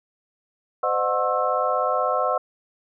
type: tone cluster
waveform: sine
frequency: 513 / 609 / 732 / 1075 / 1318 Hz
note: C5 / D#5 / F#5 / C6 / E6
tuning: -34 / -37 / -19 / +47 / -1 cents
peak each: -26 dBFS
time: 0.83-2.38 s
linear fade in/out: 5 ms
effects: none